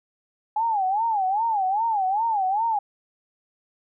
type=tone with vibrato; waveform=sine; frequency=830.6 Hz; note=G#5; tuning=in tune; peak=-20 dBFS; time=0.56-2.79 s; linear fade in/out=5 ms; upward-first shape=sine; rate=2.5 Hz; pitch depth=190 cents each way; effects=none